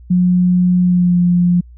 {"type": "tone with pitch glide", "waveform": "sine", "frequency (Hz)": [180, 176.19], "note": ["F#3", "F3"], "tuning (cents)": [-47, 16], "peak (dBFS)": -9, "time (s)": [0.1, 1.61], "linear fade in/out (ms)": 10, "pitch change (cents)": -37, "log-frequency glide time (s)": [0.81, 1.18], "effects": ["added 60 Hz sine -36 dBFS peak until 1.77 s"]}